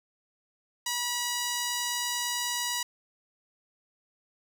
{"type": "tone with notch filter", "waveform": "5% pulse", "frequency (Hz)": 969, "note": "B5", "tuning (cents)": -33, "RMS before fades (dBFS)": -31, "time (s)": [0.86, 2.83], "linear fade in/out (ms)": 5, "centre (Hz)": 11000, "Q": 1.6, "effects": []}